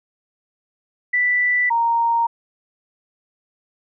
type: tone pair in turn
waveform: sine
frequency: 1975.5 / 929.4 Hz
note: B6 / A#5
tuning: 0 / -5 cents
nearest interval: octave + minor second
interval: 1305 cents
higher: first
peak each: -15 dBFS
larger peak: neither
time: 1.13-1.7 / 1.7-2.27 s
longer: neither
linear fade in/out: 10 ms
effects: none